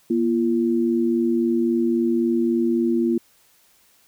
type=tone pair together; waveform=sine; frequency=238.2 / 341.9 Hz; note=A#3 / F4; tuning=+38 / -37 cents; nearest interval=tritone; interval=625 cents; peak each=-20 dBFS; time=0.1-3.18 s; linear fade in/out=5 ms; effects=white hiss -58 dBFS RMS until 4.07 s